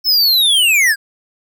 square linear sweep, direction down, 5320 to 1568 Hz, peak -10 dBFS, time 0.04-0.96 s, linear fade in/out 50 ms, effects none

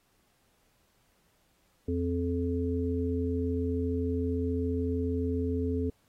harmonic tone, 86.6 Hz, F2, 14 cents flat, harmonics 1 / 3 / 5, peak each -31 / -31 / -33 dBFS, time 1.88-5.9 s, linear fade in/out 5 ms, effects pink hiss -70 dBFS RMS until 6.08 s + AAC 48 kbps

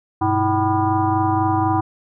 sine tone with frequency modulation, 543 Hz, C#5, 36 cents flat, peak -15 dBFS, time 0.21-1.81 s, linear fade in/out 10 ms, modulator 222 Hz, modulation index 2.4, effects none

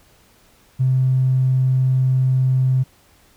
triangle tone with tanh clipping, 130 Hz, C3, 11 cents flat, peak -13 dBFS, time 0.79-2.84 s, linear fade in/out 20 ms, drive 2 dB, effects pink hiss -54 dBFS RMS until 3.36 s

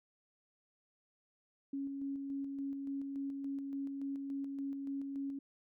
sine tone with tremolo, 276.4 Hz, C#4, 5 cents flat, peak -36 dBFS, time 1.73-5.39 s, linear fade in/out 5 ms, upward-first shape square, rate 3.5 Hz, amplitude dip 30%, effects none

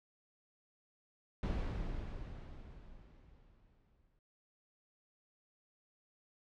brown noise with exponential decay, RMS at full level -34 dBFS, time 1.43-4.19 s, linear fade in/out 1 ms, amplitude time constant 600 ms, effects low-pass 4000 Hz 12 dB/octave

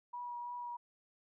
sine tone with vibrato, 966 Hz, B5, 39 cents flat, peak -40 dBFS, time 0.13-0.77 s, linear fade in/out 10 ms, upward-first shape triangle, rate 3 Hz, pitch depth 16 cents each way, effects none

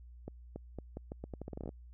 accelerating click train, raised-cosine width 2 ms, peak -28 dBFS, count 16, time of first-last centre 0.28-1.691 s, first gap 280 ms, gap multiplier 0.81, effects added 60 Hz sine -50 dBFS peak until 1.93 s

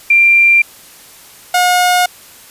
sine / sawtooth tone pair in turn, 2373 / 719.9 Hz, D7 / F#5, +17 / -48 cents, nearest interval octave + major sixth, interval 2065 cents, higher first, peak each -5 dBFS, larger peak neither, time 0.1-0.62 / 1.54-2.06 s, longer neither, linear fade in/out 5 ms, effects white hiss -39 dBFS RMS until 2.5 s + resampled to 32000 Hz

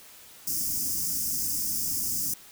white band-stop noise, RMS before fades -29 dBFS, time 0.47-2.34 s, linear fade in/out 5 ms, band 330 to 4900 Hz, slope 96 dB/octave, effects white hiss -50 dBFS RMS until 2.51 s

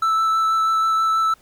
triangle tone with vibrato, 1318.5 Hz, E6, in tune, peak -14 dBFS, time 0.02-1.34 s, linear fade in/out 5 ms, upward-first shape sine, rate 6.2 Hz, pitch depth 9 cents each way, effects pink hiss -55 dBFS RMS until 1.41 s

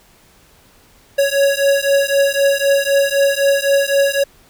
square beating tone pair, 554.4 / 558.3 Hz, C#5 / C#5, 0 / +12 cents, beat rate 3.9 Hz, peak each -16 dBFS, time 1.18-4.24 s, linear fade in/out 10 ms, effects pink hiss -50 dBFS RMS until 4.49 s

